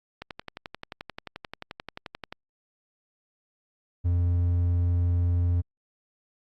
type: click train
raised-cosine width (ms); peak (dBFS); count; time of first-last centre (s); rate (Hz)
0.3; -20; 25; 0.22-2.325; 11.4
type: tone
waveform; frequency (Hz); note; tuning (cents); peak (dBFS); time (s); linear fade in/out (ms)
triangle; 87.31; F2; 0; -19; 4.04-5.62; 20
effects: Opus 48 kbps